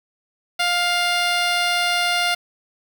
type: tone with notch filter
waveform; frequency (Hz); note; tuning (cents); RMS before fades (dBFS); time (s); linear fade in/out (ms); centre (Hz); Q
10% pulse; 703; F5; +11; -20; 0.59-2.35; 10; 12000; 1.6
effects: 7-bit